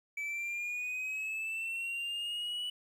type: linear sweep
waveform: triangle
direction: up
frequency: 2297 to 2960 Hz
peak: -33 dBFS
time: 0.17-2.7 s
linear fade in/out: 5 ms
effects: 11-bit